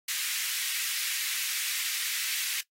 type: high-pass noise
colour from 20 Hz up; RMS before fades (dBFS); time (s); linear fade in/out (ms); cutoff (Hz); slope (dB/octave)
pink; -32; 0.08-2.61; 5; 1900; 24
effects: noise-tail reverb RT60 0.1 s tail -18 dB re dry + AAC 48 kbps